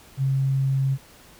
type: tone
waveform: sine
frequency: 135 Hz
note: C#3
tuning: 45 cents flat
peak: -19 dBFS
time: 0.17-0.98 s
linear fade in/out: 50 ms
effects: pink hiss -50 dBFS RMS until 1.39 s